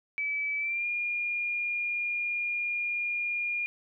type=tone with pitch glide; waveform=sine; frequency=2300 to 2419 Hz; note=D7 to D#7; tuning=-37 to -49 cents; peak=-28 dBFS; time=0.18-3.66 s; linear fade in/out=0 ms; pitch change=+88 cents; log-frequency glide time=0.58-0.86 s; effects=none